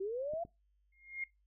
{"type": "linear sweep", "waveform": "sine", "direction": "up", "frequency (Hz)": [369.9, 699], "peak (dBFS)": -35, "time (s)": [0, 0.44], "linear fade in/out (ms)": 10}
{"type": "clicks", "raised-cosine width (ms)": 3, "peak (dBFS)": -38, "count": 2, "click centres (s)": [0.336, 0.451]}
{"type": "tone with exponential growth", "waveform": "sine", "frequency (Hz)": 2133, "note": "C7", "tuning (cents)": 33, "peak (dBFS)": -33, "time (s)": [0.92, 1.24], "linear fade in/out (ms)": 5, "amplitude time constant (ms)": 68}
{"effects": ["noise-tail reverb RT60 0.2 s tail -21 dB re dry", "added 50 Hz sine -70 dBFS peak until 1.46 s"]}